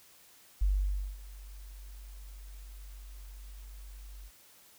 sine tone with ADSR envelope, 48.44 Hz, G1, 20 cents flat, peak -23 dBFS, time 0.61-4.31 s, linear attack 10 ms, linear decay 550 ms, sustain -21 dB, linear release 49 ms, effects white hiss -59 dBFS RMS until 4.78 s

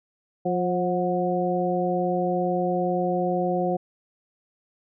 harmonic tone with a mistuned harmonic, 177.9 Hz, F3, 32 cents sharp, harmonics 1 / 2 / 3 / 4, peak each -27 / -27 / -27 / -27 dBFS, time 0.45-3.77 s, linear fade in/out 10 ms, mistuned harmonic 4, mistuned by +42 cents, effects none

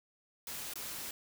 white noise with dropouts, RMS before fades -42 dBFS, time 0.47-1.11 s, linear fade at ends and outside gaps 2 ms, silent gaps 0.737-0.756 s, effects none

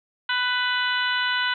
harmonic tone, 496.8 Hz, B4, 10 cents sharp, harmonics 2 / 3 / 4 / 5 / 6 / 7 / 8, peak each -29 / -24 / -31 / -36 / -28 / -34 / -34 dBFS, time 0.29-1.54 s, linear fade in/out 5 ms, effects none

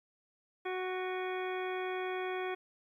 harmonic tone with a mistuned harmonic, 370 Hz, F#4, in tune, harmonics 1 / 2 / 3 / 4 / 5 / 6 / 7 / 9, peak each -36 / -41 / -45 / -46 / -46 / -47 / -49 / -52 dBFS, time 0.65-2.55 s, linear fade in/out 10 ms, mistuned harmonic 7, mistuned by -91 cents, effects 12-bit

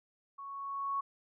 sine tone with level ramp, 1108.7 Hz, C#6, in tune, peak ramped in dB -43 to -30 dBFS, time 0.38-1.01 s, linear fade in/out 10 ms, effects none

